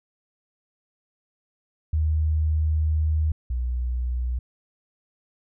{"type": "tone pair in turn", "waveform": "sine", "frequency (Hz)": [77.78, 61.61], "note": ["D#2", "B1"], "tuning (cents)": [0, -4], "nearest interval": "major third", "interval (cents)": 404, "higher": "first", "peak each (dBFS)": [-19, -23], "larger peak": "first", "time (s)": [[1.93, 3.32], [3.5, 4.39]], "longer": "first", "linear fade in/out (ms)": 5, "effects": []}